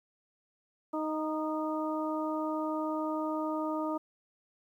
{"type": "harmonic tone with a mistuned harmonic", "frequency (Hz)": 311.1, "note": "D#4", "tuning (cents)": 0, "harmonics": [1, 2, 3, 4], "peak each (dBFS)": [-33, -36, -38, -39], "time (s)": [0.93, 3.98], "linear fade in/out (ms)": 10, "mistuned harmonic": 4, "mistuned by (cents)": -20, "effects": ["11-bit"]}